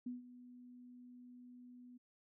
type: tone with ADSR envelope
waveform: sine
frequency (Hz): 246.9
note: B3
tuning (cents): 0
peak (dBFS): -39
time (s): 0.06-1.98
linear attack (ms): 7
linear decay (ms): 150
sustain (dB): -15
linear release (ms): 14
effects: none